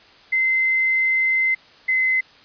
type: tone pair in turn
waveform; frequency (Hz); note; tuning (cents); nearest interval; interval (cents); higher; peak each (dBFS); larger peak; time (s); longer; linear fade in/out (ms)
sine; 2067 / 2050; C7 / C7; -22 / -36; unison; 14; first; -16; neither; 0.32-1.55 / 1.88-2.21; first; 10
effects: white hiss -49 dBFS RMS until 2.44 s + resampled to 11025 Hz